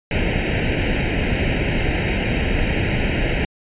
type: noise with comb filter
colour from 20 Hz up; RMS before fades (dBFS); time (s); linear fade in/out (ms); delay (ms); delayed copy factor
pink; -19; 0.11-3.45; 2; 0.43; +1
effects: resampled to 8000 Hz